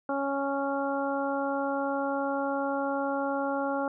harmonic tone, 277.2 Hz, C#4, in tune, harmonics 1 / 2 / 3 / 4 / 5, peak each -32 / -31 / -33 / -38 / -36 dBFS, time 0.09-3.88 s, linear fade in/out 2 ms, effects none

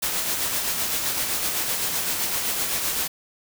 white noise with tremolo, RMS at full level -24 dBFS, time 0.02-3.08 s, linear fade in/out 10 ms, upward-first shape sine, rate 7.8 Hz, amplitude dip 35%, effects none

